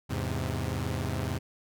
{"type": "chord", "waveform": "sawtooth", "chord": "E augmented", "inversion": "none", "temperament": "equal with one note detuned", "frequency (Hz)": [81.93, 103.83, 130.81], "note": ["E2", "G#2", "B#2"], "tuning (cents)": [-10, 0, 0], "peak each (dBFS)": -30, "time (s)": [0.09, 1.39], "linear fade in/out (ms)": 20, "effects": []}